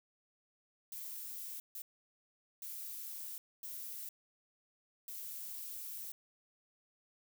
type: noise bursts at uneven times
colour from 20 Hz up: violet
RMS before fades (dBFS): -45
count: 5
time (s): 0.92-1.6 / 1.75-1.82 / 2.62-3.38 / 3.63-4.09 / 5.08-6.12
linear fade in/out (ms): 2
effects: none